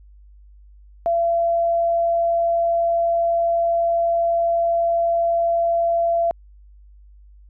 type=tone; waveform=sine; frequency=678 Hz; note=E5; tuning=49 cents sharp; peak=-16 dBFS; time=1.06-6.31 s; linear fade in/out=0 ms; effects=added 50 Hz sine -44 dBFS peak until 7.49 s